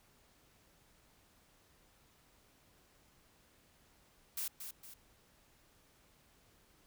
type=noise with echo; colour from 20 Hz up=blue; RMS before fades=-39 dBFS; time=4.37-4.48 s; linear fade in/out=5 ms; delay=230 ms; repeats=2; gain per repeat=-7 dB; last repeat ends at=4.94 s; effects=pink hiss -68 dBFS RMS until 6.86 s